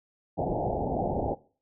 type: low-pass noise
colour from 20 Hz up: white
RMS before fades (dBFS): -29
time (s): 0.37-1.35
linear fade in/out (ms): 20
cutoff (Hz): 840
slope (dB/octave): 96
effects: noise-tail reverb RT60 0.4 s tail -20 dB re dry